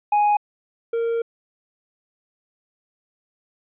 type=tone pair in turn; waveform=triangle; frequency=830.6 / 462.4 Hz; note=G#5 / A#4; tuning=0 / -14 cents; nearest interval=minor seventh; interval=1014 cents; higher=first; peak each=-13 / -18 dBFS; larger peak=first; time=0.12-0.37 / 0.93-1.22 s; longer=second; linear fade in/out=5 ms; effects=resampled to 8000 Hz